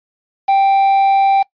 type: tone with quantisation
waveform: triangle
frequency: 784 Hz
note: G5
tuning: in tune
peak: -7 dBFS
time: 0.48-1.43 s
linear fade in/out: 10 ms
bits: 5
effects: noise-tail reverb RT60 0.1 s tail -21 dB re dry + resampled to 11025 Hz